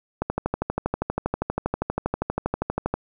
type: click train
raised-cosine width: 1 ms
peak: -9 dBFS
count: 35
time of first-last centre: 0.22-2.94 s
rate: 12.5 Hz
effects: none